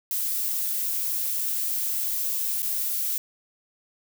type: noise with dropouts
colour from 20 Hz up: violet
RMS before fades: -27 dBFS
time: 0.11-3.18 s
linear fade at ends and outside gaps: 1 ms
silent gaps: 2.621-2.628 s
effects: none